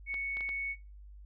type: tone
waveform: sine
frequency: 2217 Hz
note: C#7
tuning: in tune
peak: -33 dBFS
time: 0.06-0.76 s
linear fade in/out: 50 ms
type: clicks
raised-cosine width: 0.3 ms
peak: -30 dBFS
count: 4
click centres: 0.142 / 0.37 / 0.408 / 0.491 s
effects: noise-tail reverb RT60 0.3 s tail -23 dB re dry + added 50 Hz sine -48 dBFS peak until 1.25 s